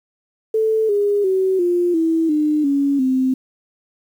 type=tone with pitch steps; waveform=sine; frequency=440 / 408.2 / 378.6 / 351.3 / 325.8 / 302.3 / 280.4 / 260.1 Hz; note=A4 / G#4 / F#4 / F4 / E4 / D#4 / C#4 / C4; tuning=0 / -30 / +40 / +10 / -20 / -50 / +20 / -10 cents; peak=-14 dBFS; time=0.54-3.34 s; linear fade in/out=5 ms; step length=350 ms; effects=8-bit